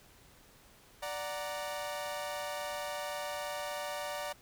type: chord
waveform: sawtooth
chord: D augmented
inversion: none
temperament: equal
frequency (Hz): 587.3 / 740 / 932.3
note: D5 / F#5 / A#5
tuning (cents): 0 / 0 / 0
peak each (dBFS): -35 / -39 / -39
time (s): 1.02-4.33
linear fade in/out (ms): 10
effects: pink hiss -60 dBFS RMS until 4.41 s